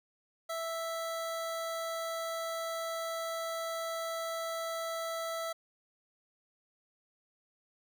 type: tone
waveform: 25% pulse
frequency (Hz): 659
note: E5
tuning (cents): -1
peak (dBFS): -31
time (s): 0.49-5.53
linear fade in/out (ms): 10
effects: none